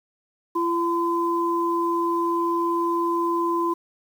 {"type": "tone pair together", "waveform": "sine", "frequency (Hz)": [340, 1019.5], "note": ["F4", "C6"], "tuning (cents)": [-46, -45], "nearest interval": "octave + perfect fifth", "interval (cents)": 1901, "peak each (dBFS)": -23, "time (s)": [0.55, 3.74], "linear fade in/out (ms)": 10, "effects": ["8-bit"]}